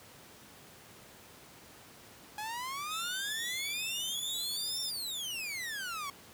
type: exponential two-way sweep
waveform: sawtooth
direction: up then down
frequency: 830.6 to 5480 to 1090 Hz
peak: -33 dBFS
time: 2.38-6.1 s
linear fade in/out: 2 ms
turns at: 4.81 s
type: tone with vibrato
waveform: sawtooth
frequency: 3518 Hz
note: A7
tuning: 1 cent flat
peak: -35 dBFS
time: 2.9-4.91 s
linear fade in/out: 20 ms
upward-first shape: square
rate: 1.2 Hz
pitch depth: 37 cents each way
effects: pink hiss -54 dBFS RMS until 6.33 s + high-pass 100 Hz 12 dB/octave